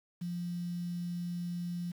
sine tone with quantisation, 174.61 Hz, F3, in tune, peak -34 dBFS, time 0.21-1.92 s, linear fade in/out 10 ms, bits 9, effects none

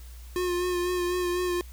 square tone with vibrato, 357 Hz, F4, 38 cents sharp, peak -26 dBFS, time 0.36-1.61 s, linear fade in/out 0 ms, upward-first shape sine, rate 4 Hz, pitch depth 27 cents each way, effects added 60 Hz sine -41 dBFS peak until 1.72 s + white hiss -54 dBFS RMS until 1.72 s

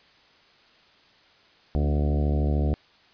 harmonic tone with a mistuned harmonic, 73.42 Hz, D2, in tune, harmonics 1 / 2 / 3 / 4 / 5 / 6 / 7 / 8 / 9 / 10, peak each -22 / -28 / -32 / -34 / -36 / -38 / -39 / -40 / -41 / -42 dBFS, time 1.75-2.74 s, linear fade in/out 0 ms, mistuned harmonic 3, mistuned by +30 cents, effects white hiss -57 dBFS RMS until 3.13 s + resampled to 11025 Hz

